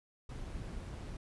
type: noise with amplitude modulation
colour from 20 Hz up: brown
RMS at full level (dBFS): -42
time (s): 0.29-1.17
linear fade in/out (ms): 5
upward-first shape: sine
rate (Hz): 156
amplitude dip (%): 25
effects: resampled to 24000 Hz